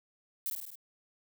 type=noise with echo; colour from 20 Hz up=violet; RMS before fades=-34 dBFS; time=0.46-0.5 s; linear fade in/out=0 ms; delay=51 ms; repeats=5; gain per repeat=-3 dB; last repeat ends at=0.755 s; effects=none